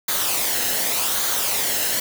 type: noise with flanger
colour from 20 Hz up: white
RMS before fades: -22 dBFS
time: 0.08-2 s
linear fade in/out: 5 ms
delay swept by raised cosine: 0.37 to 0.87 ms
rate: 0.86 Hz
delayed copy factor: -0.5
effects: none